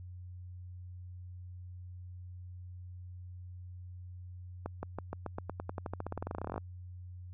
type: accelerating click train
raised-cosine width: 1 ms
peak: -23 dBFS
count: 29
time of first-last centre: 4.66-6.579 s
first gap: 170 ms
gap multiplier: 0.92
effects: added 90 Hz sine -44 dBFS peak until 7.33 s